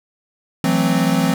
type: chord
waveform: square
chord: F# half-diminished seventh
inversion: third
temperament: equal with one note detuned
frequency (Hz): 166.73 / 185 / 220 / 261.6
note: E3 / F#3 / A3 / C4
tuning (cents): +20 / 0 / 0 / 0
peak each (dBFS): -20 / -21 / -23 / -20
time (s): 0.64-1.34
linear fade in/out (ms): 2
effects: none